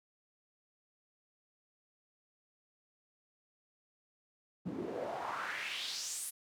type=noise with band-pass filter sweep; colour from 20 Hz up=pink; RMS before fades=-40 dBFS; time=4.65-6.31 s; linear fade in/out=20 ms; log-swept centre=220 to 11000 Hz; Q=3.1; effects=high-pass 100 Hz 12 dB/octave